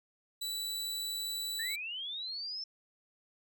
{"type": "tone", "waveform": "sawtooth", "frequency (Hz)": 3951, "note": "B7", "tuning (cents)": 0, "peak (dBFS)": -32, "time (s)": [0.41, 1.76], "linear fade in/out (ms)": 10}
{"type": "linear sweep", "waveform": "sine", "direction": "up", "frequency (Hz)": [1730, 5360], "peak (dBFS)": -37, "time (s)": [1.59, 2.64], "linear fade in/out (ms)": 5}
{"effects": []}